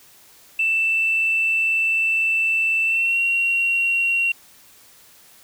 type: tone with pitch glide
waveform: sine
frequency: 2661 to 2744 Hz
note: E7 to F7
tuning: +16 to -31 cents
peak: -16 dBFS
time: 0.59-4.32 s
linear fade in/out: 5 ms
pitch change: +53 cents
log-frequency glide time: 2.85-3.19 s
effects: tanh soft clip ceiling -12 dBFS + white hiss -50 dBFS RMS until 5.43 s